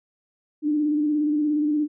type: tone with vibrato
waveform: sine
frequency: 299.2 Hz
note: D4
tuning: 32 cents sharp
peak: -19 dBFS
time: 0.62-1.88 s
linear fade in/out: 50 ms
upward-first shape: square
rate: 17 Hz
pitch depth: 31 cents each way
effects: none